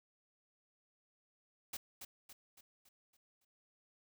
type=noise with echo; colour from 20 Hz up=white; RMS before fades=-43 dBFS; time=1.73-1.77 s; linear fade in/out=5 ms; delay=280 ms; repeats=6; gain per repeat=-6 dB; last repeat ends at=3.45 s; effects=none